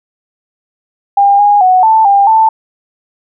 sine tone with pitch steps, 802 / 821 / 740 / 883 / 799 / 885 Hz, G5 / G#5 / F#5 / A5 / G5 / A5, +39 / -20 / 0 / +6 / +33 / +10 cents, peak -4 dBFS, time 1.17-2.49 s, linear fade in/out 5 ms, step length 220 ms, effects none

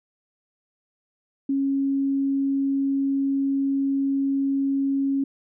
sine tone, 274.4 Hz, C#4, 17 cents flat, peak -20 dBFS, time 1.49-5.24 s, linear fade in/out 5 ms, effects none

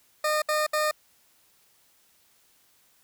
20% pulse tone bursts, 610 Hz, D#5, 34 cents flat, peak -18 dBFS, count 3, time 0.24-0.912 s, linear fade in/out 5 ms, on 180 ms, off 66 ms, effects white hiss -63 dBFS RMS until 3.03 s

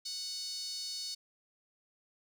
5% pulse tone with high-pass filter, 740 Hz, F#5, in tune, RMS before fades -40 dBFS, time 0.05-1.15 s, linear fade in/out 10 ms, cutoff 4400 Hz, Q 5.1, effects none

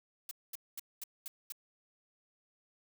blue noise bursts, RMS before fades -42 dBFS, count 6, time 0.29-1.522 s, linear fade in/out 2 ms, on 22 ms, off 220 ms, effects none

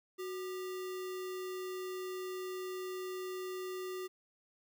sine tone with sample-and-hold, 370 Hz, F#4, in tune, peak -38 dBFS, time 0.18-4.08 s, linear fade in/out 20 ms, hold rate 1575 Hz, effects none

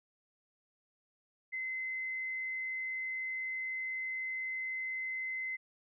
sine tone, 2054 Hz, C7, 33 cents flat, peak -35 dBFS, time 1.52-5.57 s, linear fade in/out 20 ms, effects none

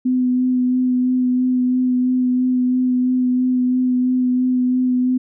sine tone with vibrato, 252.3 Hz, B3, 37 cents sharp, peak -14 dBFS, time 0.05-5.18 s, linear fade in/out 10 ms, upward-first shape sine, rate 3 Hz, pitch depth 15 cents each way, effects none

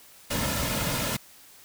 pink noise with comb filter, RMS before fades -28 dBFS, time 0.3-1.17 s, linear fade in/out 10 ms, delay 2.6 ms, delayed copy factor -0.55, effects white hiss -52 dBFS RMS until 1.64 s

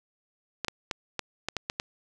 clicks, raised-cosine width 0.2 ms, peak -12 dBFS, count 8, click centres 0.647 / 0.683 / 0.912 / 1.193 / 1.486 / 1.567 / 1.699 / 1.799 s, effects none

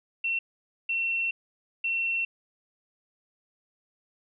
sine tone bursts at uneven times, 2711 Hz, E7, 48 cents sharp, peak -25 dBFS, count 3, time 0.24-0.39 / 0.89-1.31 / 1.84-2.25 s, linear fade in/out 5 ms, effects none

